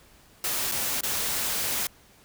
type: noise with dropouts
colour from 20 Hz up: white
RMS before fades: -28 dBFS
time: 0.44-1.87 s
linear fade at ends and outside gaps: 2 ms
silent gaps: 0.715-0.72 / 1.009-1.033 s
effects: pink hiss -56 dBFS RMS until 2.24 s